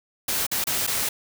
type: noise with dropouts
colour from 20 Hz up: white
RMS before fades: -25 dBFS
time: 0.28-1.09 s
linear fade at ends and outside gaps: 5 ms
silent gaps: 0.467-0.514 / 0.641-0.669 / 0.867-0.874 s
effects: none